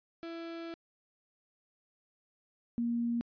35% pulse / sine tone pair in turn, 333.4 / 235.7 Hz, E4 / A#3, +20 / +19 cents, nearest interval tritone, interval 601 cents, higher first, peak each -38 / -29 dBFS, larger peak second, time 0.23-0.74 / 2.78-3.21 s, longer first, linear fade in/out 0 ms, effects resampled to 11025 Hz

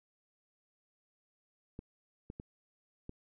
clicks, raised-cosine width 3 ms, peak -30 dBFS, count 4, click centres 1.791 / 2.301 / 2.399 / 3.094 s, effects none

